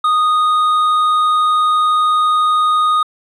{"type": "tone with hard clipping", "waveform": "triangle", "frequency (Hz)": 1239, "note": "D#6", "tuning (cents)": -8, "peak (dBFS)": -12, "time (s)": [0.04, 3.03], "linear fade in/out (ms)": 5, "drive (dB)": 8, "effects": ["resampled to 24000 Hz"]}